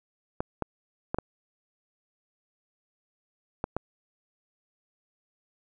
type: clicks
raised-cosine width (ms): 1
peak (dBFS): -14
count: 6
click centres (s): 0.405 / 0.623 / 1.145 / 1.186 / 3.641 / 3.766
effects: none